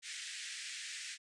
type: band-pass noise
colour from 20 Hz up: pink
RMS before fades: -45 dBFS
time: 0.02-1.18 s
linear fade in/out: 50 ms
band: 1700 to 9000 Hz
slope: 48 dB/octave
effects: resampled to 24000 Hz